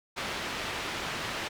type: low-pass noise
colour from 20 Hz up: white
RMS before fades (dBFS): -35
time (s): 0.16-1.49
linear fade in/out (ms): 20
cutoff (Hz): 2900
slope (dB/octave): 12
effects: none